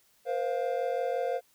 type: chord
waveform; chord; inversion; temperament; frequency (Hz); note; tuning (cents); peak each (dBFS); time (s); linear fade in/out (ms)
triangle; Bb suspended second; none; equal with one note detuned; 477.6 / 523.3 / 698.5; Bb4 / C5 / F5; +42 / 0 / 0; -31 / -29 / -31; 0.25-1.41; 50
effects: white hiss -66 dBFS RMS until 1.54 s